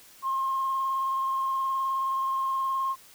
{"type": "tone with vibrato", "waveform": "sine", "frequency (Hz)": 1068, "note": "C6", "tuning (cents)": 35, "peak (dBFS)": -24, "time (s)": [0.22, 2.96], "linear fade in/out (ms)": 50, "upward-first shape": "square", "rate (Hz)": 19, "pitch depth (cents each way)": 12, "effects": ["tanh soft clip ceiling -20 dBFS", "white hiss -53 dBFS RMS until 3.14 s"]}